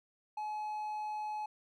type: tone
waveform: triangle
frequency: 850 Hz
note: G#5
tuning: 40 cents sharp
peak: -34 dBFS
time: 0.37-1.46 s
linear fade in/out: 5 ms
effects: none